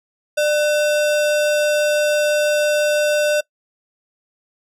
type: tone with sample-and-hold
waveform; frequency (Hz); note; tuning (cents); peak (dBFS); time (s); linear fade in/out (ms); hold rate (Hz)
sine; 597; D5; +28; -14; 0.37-3.41; 10; 2100
effects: noise-tail reverb RT60 0.1 s tail -22 dB re dry + low-pass 12000 Hz 12 dB/octave